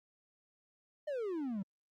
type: exponential sweep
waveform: triangle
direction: down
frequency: 622.3 to 184.6 Hz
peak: -33 dBFS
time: 1.07-1.63 s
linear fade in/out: 10 ms
effects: Opus 48 kbps